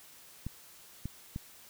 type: clicks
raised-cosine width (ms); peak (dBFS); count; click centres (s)
5; -24; 3; 0.466 / 1.056 / 1.361
effects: white hiss -55 dBFS RMS until 1.69 s